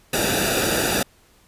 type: noise with comb filter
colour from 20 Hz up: pink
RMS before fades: -21 dBFS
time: 0.13-1.03 s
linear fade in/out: 5 ms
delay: 0.94 ms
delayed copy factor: -0.8
effects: pink hiss -56 dBFS RMS until 1.47 s + resampled to 32000 Hz